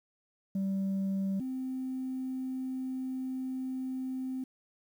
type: tone pair in turn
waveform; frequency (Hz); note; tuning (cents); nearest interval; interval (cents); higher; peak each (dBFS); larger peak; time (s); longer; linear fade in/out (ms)
sine; 193.9 / 259.8; G3 / C4; -19 / -12; perfect fourth; 507; second; -26 / -32; first; 0.55-1.4 / 1.4-4.44; second; 5
effects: tanh soft clip ceiling -28 dBFS + 10-bit